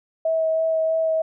sine tone with vibrato, 644 Hz, E5, 41 cents flat, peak -18 dBFS, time 0.25-1.22 s, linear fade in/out 5 ms, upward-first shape sine, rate 3.1 Hz, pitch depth 11 cents each way, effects none

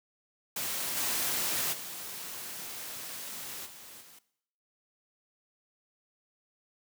white noise with level steps, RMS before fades -34 / -31 / -41 / -49 / -54 dBFS, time 0.56-4.19 s, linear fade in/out 5 ms, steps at 0.96 / 1.72 / 3.65 / 4 s, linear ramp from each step 20 ms, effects noise-tail reverb RT60 0.7 s tail -18 dB re dry + high-pass 100 Hz 12 dB/octave

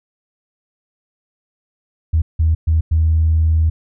sine tone bursts at uneven times, 80.1 Hz, E2, 49 cents flat, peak -10 dBFS, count 4, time 2.13-2.22 / 2.39-2.55 / 2.67-2.81 / 2.91-3.7 s, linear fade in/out 10 ms, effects tanh soft clip ceiling -6 dBFS

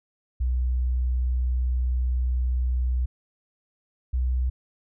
sine tone pair in turn, 62.3 / 62.84 Hz, B1 / B1, +16 / +31 cents, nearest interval unison, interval 15 cents, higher second, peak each -21 dBFS, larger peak neither, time 0.4-3.06 / 4.13-4.5 s, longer first, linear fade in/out 10 ms, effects none

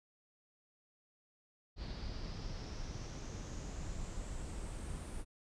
brown noise with low-pass filter sweep, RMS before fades -43 dBFS, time 1.76-5.25 s, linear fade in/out 50 ms, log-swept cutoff 4500 to 9500 Hz, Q 5.2, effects none

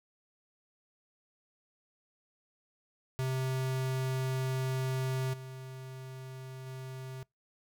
square tone with level steps, 130.81 Hz, C3, in tune, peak -31 / -43 / -41 dBFS, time 3.19-7.23 s, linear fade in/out 0 ms, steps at 5.33 / 6.66 s, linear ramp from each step 10 ms, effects noise-tail reverb RT60 0.2 s tail -26 dB re dry

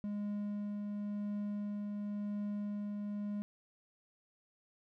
triangle tone with tremolo, 206 Hz, G#3, 14 cents flat, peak -33 dBFS, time 0.04-3.42 s, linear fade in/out 0 ms, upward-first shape triangle, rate 0.94 Hz, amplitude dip 25%, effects none

